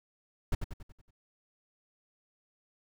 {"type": "noise with echo", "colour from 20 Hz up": "brown", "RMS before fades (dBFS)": -27, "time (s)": [0.52, 0.55], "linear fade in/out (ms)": 5, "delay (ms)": 93, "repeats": 6, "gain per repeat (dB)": -6, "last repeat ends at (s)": 1.108, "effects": []}